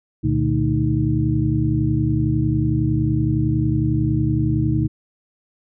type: tone cluster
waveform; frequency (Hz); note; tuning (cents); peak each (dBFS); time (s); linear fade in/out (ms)
sine; 68.4 / 117.1 / 148 / 221 / 312.7; C#2 / A#2 / D3 / A3 / D#4; -23 / +8 / +14 / +8 / +9; -26 / -20 / -22 / -27 / -22; 0.23-4.88; 20
effects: none